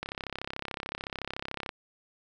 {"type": "click train", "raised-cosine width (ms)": 0.3, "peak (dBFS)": -18, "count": 57, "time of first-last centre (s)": [0.03, 1.692], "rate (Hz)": 33.7, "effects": []}